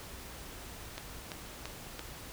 click train, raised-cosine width 0.2 ms, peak -22 dBFS, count 4, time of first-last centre 0.98-1.994 s, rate 2.96 Hz, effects added 60 Hz sine -54 dBFS peak until 2.32 s + pink hiss -47 dBFS RMS until 2.32 s

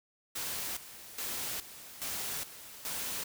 white noise with tremolo, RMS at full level -37 dBFS, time 0.35-3.24 s, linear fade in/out 10 ms, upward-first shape square, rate 1.2 Hz, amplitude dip 75%, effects none

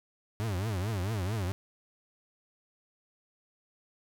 40% pulse tone with vibrato, 100.3 Hz, G2, 40 cents sharp, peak -29 dBFS, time 0.4-1.52 s, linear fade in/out 0 ms, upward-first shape triangle, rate 4.5 Hz, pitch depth 270 cents each way, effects none

